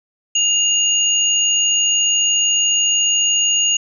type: tone pair together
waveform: sine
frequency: 2824 / 6717 Hz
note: F7 / G#8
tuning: +19 / +19 cents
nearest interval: octave + minor third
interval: 1500 cents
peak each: -16 dBFS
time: 0.35-3.77 s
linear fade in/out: 5 ms
effects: none